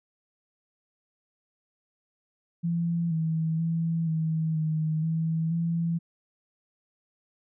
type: tone with pitch steps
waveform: sine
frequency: 169.3 / 160.8 / 165 / 159.8 / 156.7 / 161.9 / 167.5 Hz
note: E3 / E3 / E3 / D#3 / D#3 / E3 / E3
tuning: +46 / -43 / +2 / +47 / +13 / -31 / +28 cents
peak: -24 dBFS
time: 2.63-5.99 s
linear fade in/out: 20 ms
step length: 480 ms
effects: none